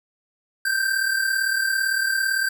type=tone pair together; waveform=square; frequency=1539.2 / 1577 Hz; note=G6 / G6; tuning=-32 / +10 cents; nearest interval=unison; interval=42 cents; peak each=-27 / -22 dBFS; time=0.65-2.49 s; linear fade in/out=5 ms; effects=none